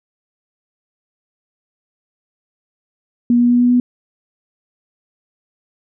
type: tone with pitch steps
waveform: sine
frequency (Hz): 240 / 241.5 / 243.1 / 244.6 / 246.2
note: B3 / B3 / B3 / B3 / B3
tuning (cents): -49 / -39 / -27 / -16 / -5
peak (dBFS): -9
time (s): 3.3-3.8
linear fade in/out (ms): 2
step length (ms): 100
effects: none